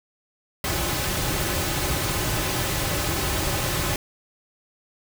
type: noise with comb filter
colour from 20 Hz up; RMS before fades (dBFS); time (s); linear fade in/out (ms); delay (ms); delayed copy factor
pink; -25; 0.64-3.96; 2; 4.3; -0.5
effects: none